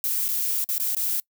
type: noise with dropouts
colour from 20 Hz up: violet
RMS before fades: -25 dBFS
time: 0.04-1.2 s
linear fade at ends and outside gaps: 1 ms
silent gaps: 0.282-0.288 / 0.642-0.689 / 0.781-0.799 / 0.949-0.967 s
effects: noise-tail reverb RT60 0.1 s tail -25 dB re dry